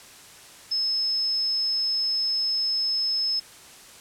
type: tone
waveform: sine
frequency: 5200 Hz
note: E8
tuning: 24 cents flat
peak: -22 dBFS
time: 0.71-3.4 s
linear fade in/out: 10 ms
effects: white hiss -47 dBFS RMS until 4 s + low-pass 10000 Hz 12 dB/octave